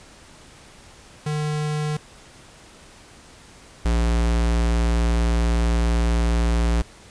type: tone pair in turn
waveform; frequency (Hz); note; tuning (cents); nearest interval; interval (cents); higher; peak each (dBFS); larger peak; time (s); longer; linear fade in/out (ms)
square; 151 / 57.78; D3 / A#1; +48 / -15; octave + perfect fourth; 1663; first; -23 / -18; second; 1.26-1.97 / 3.85-6.82; second; 5
effects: pink hiss -47 dBFS RMS until 7.1 s + resampled to 22050 Hz